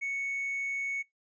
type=tone with tanh clipping; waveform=triangle; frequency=2217 Hz; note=C#7; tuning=in tune; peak=-31 dBFS; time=0.01-1.03 s; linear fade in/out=20 ms; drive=6 dB; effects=noise-tail reverb RT60 0.2 s tail -26 dB re dry + resampled to 16000 Hz